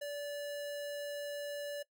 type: tone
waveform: square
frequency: 579 Hz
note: D5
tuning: 25 cents flat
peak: -39 dBFS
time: 0.01-1.83 s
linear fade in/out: 10 ms
effects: noise-tail reverb RT60 0.1 s tail -19 dB re dry